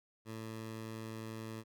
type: tone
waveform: 15% pulse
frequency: 111.3 Hz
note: A2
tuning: 20 cents sharp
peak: -36 dBFS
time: 0.25-1.64 s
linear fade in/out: 50 ms
effects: none